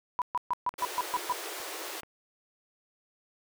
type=tone bursts; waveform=sine; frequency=987.8 Hz; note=B5; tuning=in tune; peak=-25 dBFS; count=8; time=0.19-1.324 s; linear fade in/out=0 ms; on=28 ms; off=130 ms
type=click train; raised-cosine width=0.5 ms; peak=-31 dBFS; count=4; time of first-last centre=0.74-2.033 s; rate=2.32 Hz
type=high-pass noise; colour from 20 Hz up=pink; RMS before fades=-39 dBFS; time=0.78-2.01 s; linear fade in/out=10 ms; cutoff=320 Hz; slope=96 dB/octave
effects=none